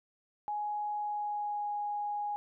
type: tone with pitch glide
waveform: sine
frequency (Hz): 835 to 827.3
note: G#5 to G#5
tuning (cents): +9 to -7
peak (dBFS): -32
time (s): 0.48-2.36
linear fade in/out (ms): 0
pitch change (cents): -16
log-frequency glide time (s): 0.96-1.71
effects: none